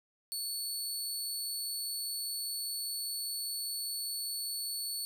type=tone; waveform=20% pulse; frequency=4435 Hz; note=C#8; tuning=in tune; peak=-29 dBFS; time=0.32-5.05 s; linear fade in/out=0 ms; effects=none